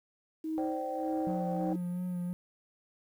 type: tone with tremolo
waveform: sine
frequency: 316.6 Hz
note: D#4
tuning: 30 cents sharp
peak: -30 dBFS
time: 0.44-1.76 s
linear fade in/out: 5 ms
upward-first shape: sine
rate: 1.7 Hz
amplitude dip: 80%
type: chord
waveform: sine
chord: C suspended second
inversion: none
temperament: equal with one note detuned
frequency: 523.3 / 587.3 / 771.4 Hz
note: C5 / D5 / G5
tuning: 0 / 0 / -28 cents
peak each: -36 / -41 / -36 dBFS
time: 0.58-1.73 s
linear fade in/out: 0 ms
type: tone with vibrato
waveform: triangle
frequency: 178.7 Hz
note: F3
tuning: 40 cents sharp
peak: -30 dBFS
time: 1.27-2.33 s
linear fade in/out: 0 ms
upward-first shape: sine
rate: 2.9 Hz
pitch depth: 23 cents each way
effects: tanh soft clip ceiling -22 dBFS + 10-bit